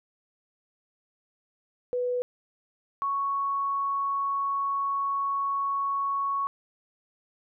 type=tone pair in turn; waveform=sine; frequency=493.9 / 1110 Hz; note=B4 / C#6; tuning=0 / +2 cents; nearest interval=octave + major second; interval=1402 cents; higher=second; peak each=-25 dBFS; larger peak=neither; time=1.93-2.22 / 3.02-6.47 s; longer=second; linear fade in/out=0 ms; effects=none